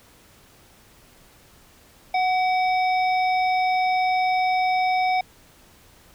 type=harmonic tone with a mistuned harmonic; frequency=740 Hz; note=F#5; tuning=in tune; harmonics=1 / 3 / 5 / 7; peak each=-19 / -27 / -37 / -38 dBFS; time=2.14-5.21 s; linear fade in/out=5 ms; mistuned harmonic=3; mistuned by=+46 cents; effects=pink hiss -53 dBFS RMS until 6.14 s